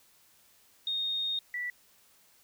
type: tone pair in turn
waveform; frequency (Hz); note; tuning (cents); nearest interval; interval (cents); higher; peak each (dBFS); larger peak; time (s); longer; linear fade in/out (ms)
sine; 3700 / 1960; A#7 / B6; -14 / -14; major seventh; 1100; first; -29 / -32; first; 0.87-1.39 / 1.54-1.7; first; 2
effects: white hiss -63 dBFS RMS until 2.43 s